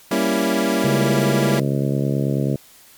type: chord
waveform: 25% pulse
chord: G diminished seventh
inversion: none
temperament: equal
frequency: 196 / 233.1 / 277.2 / 329.6 Hz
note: G3 / Bb3 / Db4 / Fb4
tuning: 0 / 0 / 0 / 0 cents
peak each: -19 dBFS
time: 0.11-1.6 s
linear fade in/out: 5 ms
type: harmonic tone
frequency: 69.3 Hz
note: C#2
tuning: in tune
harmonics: 2 / 3 / 4 / 5 / 6 / 7 / 8 / 9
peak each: -20 / -24 / -26 / -28 / -30 / -31 / -32 / -33 dBFS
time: 0.84-2.56 s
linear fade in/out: 5 ms
effects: white hiss -48 dBFS RMS until 2.97 s + MP3 96 kbps